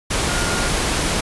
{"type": "tone in noise", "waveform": "sine", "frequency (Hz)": 1420, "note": "F6", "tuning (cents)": 28, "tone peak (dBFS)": -27, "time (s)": [0.28, 0.69], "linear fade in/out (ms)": 10, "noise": "pink", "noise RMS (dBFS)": -20, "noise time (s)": [0.1, 1.21], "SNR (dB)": -10, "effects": ["resampled to 24000 Hz"]}